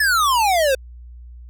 square exponential sweep, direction down, 1774 to 509 Hz, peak -15 dBFS, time 0-0.75 s, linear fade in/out 5 ms, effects added 60 Hz sine -36 dBFS peak until 1.49 s

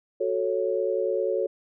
sine chord, F# minor, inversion none, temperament equal with one note detuned, 370 / 440 / 552.8 Hz, F#4 / A4 / C#5, 0 / 0 / -5 cents, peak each -28 / -27 / -27 dBFS, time 0.2-1.47 s, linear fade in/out 10 ms, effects none

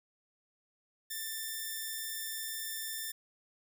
5% pulse tone, 1782 Hz, A6, 22 cents sharp, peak -26 dBFS, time 1.1-3.12 s, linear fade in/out 10 ms, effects none

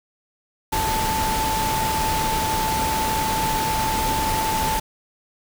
sine tone in noise, 880 Hz, A5, in tune, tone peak -22 dBFS, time 0.72-4.8 s, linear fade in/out 10 ms, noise pink, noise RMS -25 dBFS, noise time 0.72-4.8 s, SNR 0 dB, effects none

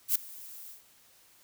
violet noise with ADSR envelope, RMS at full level -23 dBFS, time 0.08-0.83 s, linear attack 74 ms, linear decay 5 ms, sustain -23 dB, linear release 140 ms, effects white hiss -61 dBFS RMS until 1.43 s

